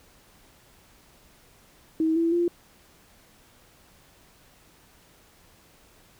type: tone with pitch steps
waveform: sine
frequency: 320 / 332.6 / 345.8 Hz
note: D#4 / E4 / F4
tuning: +49 / +16 / -17 cents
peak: -20 dBFS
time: 2-2.48 s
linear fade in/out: 2 ms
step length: 160 ms
effects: pink hiss -57 dBFS RMS until 6.19 s